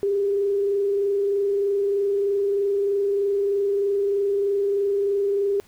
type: tone with frequency modulation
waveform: sine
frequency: 400.3 Hz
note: G4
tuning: 36 cents sharp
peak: -19 dBFS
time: 0.03-5.6 s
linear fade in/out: 0 ms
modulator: 23.2 Hz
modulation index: 0.3
effects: pink hiss -55 dBFS RMS until 5.67 s